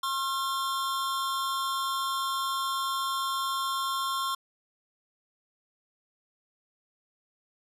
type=tone cluster; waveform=square; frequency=1073 / 1369 / 3546 Hz; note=C6 / F6 / A7; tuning=+43 / -35 / +13 cents; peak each=-30 / -36 / -38 dBFS; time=0.03-4.35 s; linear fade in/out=5 ms; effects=resampled to 32000 Hz